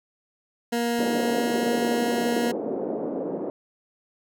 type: tone with pitch glide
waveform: 20% pulse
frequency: 235.9 to 237.4 Hz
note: A#3 to A#3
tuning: +21 to +32 cents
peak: -18 dBFS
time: 0.72-2.52 s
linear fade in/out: 10 ms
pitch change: +11 cents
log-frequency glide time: 0.98-1.62 s
type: band-pass noise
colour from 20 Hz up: white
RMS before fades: -29 dBFS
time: 0.99-3.5 s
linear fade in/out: 0 ms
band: 220 to 540 Hz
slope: 24 dB/octave
effects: none